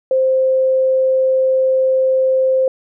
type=tone; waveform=sine; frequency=523.3 Hz; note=C5; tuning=in tune; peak=-11 dBFS; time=0.11-2.68 s; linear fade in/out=2 ms; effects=none